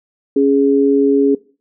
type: tone pair together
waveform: sine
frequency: 277.6 / 415.3 Hz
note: C#4 / G#4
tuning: +3 / 0 cents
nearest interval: perfect fifth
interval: 697 cents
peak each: -12 dBFS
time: 0.36-1.35 s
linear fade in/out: 5 ms
effects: noise-tail reverb RT60 0.4 s tail -21 dB re dry